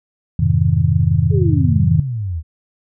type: chord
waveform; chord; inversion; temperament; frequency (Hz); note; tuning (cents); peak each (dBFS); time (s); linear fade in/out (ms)
sine; F minor seventh; none; just; 87.31 / 104.77 / 130.96 / 157.15; F2 / Ab2 / C3 / Eb3; 0 / +16 / +2 / +18; -17; 0.39-2; 5
type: exponential sweep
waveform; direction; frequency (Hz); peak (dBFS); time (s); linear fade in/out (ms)
sine; down; 436.4 to 75; -19; 1.3-2.43; 50
effects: none